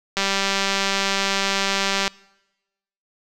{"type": "click train", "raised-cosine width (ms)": 0.2, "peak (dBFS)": -4, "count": 375, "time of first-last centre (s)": [0.17, 2.078], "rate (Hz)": 196, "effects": ["noise-tail reverb RT60 1.0 s tail -24 dB re dry"]}